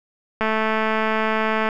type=click train; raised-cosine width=0.5 ms; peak=-7 dBFS; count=281; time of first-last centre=0.41-1.689 s; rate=219 Hz; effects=none